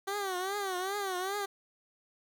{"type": "tone with vibrato", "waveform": "15% pulse", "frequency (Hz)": 384.8, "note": "G4", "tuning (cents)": -32, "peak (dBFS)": -26, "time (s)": [0.07, 1.46], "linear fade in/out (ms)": 10, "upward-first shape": "triangle", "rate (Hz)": 2.5, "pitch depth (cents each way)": 140, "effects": []}